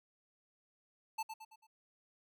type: tone with echo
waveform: square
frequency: 880 Hz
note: A5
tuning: in tune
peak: -36 dBFS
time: 1.18-1.23 s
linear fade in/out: 10 ms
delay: 110 ms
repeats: 4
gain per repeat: -7 dB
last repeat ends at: 1.67 s
effects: none